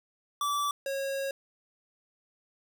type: tone pair in turn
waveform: square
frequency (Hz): 1158 / 546.5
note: D6 / C#5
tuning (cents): -25 / -25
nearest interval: octave + minor second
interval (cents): 1300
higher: first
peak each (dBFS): -28 / -31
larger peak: first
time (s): 0.41-0.71 / 0.86-1.31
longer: second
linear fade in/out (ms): 2
effects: none